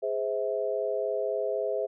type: chord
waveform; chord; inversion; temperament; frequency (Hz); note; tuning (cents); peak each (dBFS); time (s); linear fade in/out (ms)
sine; Ab augmented; none; just; 415.3 / 519.1 / 648.9; Ab4 / C5 / E5; 0 / -14 / -27; -31; 0.02-1.87; 20
effects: none